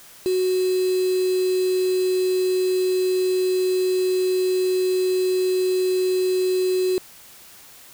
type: tone with quantisation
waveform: sine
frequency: 370 Hz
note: F#4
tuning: in tune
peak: -18 dBFS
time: 0.26-6.98 s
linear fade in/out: 0 ms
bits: 5
effects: white hiss -46 dBFS RMS until 7.93 s